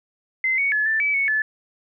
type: tone with pitch steps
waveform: sine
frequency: 2064 / 2229 / 1712 / 1769 / 2296 / 2214 / 1733 Hz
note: C7 / C#7 / A6 / A6 / D7 / C#7 / A6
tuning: -24 / +9 / -48 / +9 / -40 / -3 / -27 cents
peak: -18 dBFS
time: 0.44-1.42 s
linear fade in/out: 2 ms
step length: 140 ms
effects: none